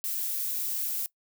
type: noise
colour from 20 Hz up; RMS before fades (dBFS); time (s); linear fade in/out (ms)
violet; -31; 0.04-1.06; 0
effects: noise-tail reverb RT60 0.1 s tail -20 dB re dry